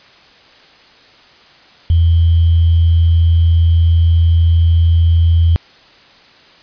sine tone with sample-and-hold, 83.3 Hz, E2, 19 cents sharp, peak -7 dBFS, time 1.9-5.56 s, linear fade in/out 0 ms, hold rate 3150 Hz, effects white hiss -44 dBFS RMS until 6.62 s + resampled to 11025 Hz

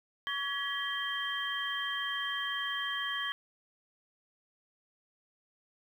sine tone cluster, 1130 / 1680 / 1934 / 3161 Hz, C#6 / G#6 / B6 / G7, +33 / +19 / -37 / +14 cents, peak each -39 / -37 / -39 / -36 dBFS, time 0.27-3.32 s, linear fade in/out 0 ms, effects 10-bit

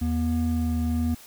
triangle tone pair together, 80.44 / 240 Hz, E2 / B3, -42 / -49 cents, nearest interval octave + perfect fifth, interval 1893 cents, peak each -23 dBFS, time 0.01-1.15 s, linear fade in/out 10 ms, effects white hiss -48 dBFS RMS until 1.26 s

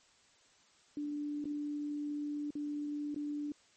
sine tone with dropouts, 293.7 Hz, D4, in tune, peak -35 dBFS, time 0.97-3.52 s, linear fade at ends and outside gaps 2 ms, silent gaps 1.443-1.454 / 2.506-2.553 / 3.145-3.161 s, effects white hiss -66 dBFS RMS until 3.76 s + MP3 32 kbps

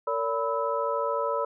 sine tone cluster, 457.5 / 571 / 993 / 1300 Hz, A#4 / D5 / B5 / E6, -32 / -49 / +9 / -24 cents, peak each -31 / -29 / -30 / -32 dBFS, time 0.07-1.45 s, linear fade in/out 5 ms, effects none

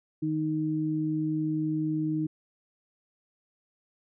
sine tone pair together, 155.06 / 311.1 Hz, D#3 / D#4, -6 / 0 cents, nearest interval octave, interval 1206 cents, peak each -31 / -27 dBFS, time 0.22-2.27 s, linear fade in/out 10 ms, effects none

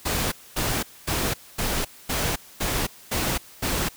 pink noise bursts, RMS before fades -25 dBFS, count 8, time 0.05-3.89 s, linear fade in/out 10 ms, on 270 ms, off 240 ms, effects white hiss -48 dBFS RMS until 3.96 s

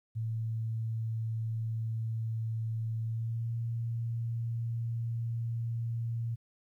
sine tone with pitch glide, 112.4 to 115.83 Hz, A2 to A#2, +37 to -11 cents, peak -31 dBFS, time 0.15-6.36 s, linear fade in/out 20 ms, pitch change +52 cents, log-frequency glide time 3.01-3.52 s, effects 12-bit

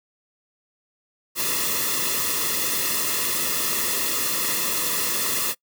white noise with comb filter, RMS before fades -24 dBFS, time 1.35-5.55 s, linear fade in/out 50 ms, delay 1.3 ms, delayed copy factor -0.85, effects noise-tail reverb RT60 0.1 s tail -24 dB re dry

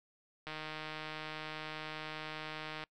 click train, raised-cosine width 0.3 ms, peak -26 dBFS, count 368, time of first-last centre 0.47-2.838 s, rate 155 Hz, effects noise-tail reverb RT60 0.1 s tail -25 dB re dry

